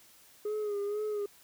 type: tone with vibrato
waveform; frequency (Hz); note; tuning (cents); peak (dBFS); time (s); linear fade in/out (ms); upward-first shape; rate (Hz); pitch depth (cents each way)
sine; 415.3; G#4; 0; -28; 0.45-1.26; 5; sine; 2.1; 50
effects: tanh soft clip ceiling -30 dBFS + white hiss -59 dBFS RMS until 1.43 s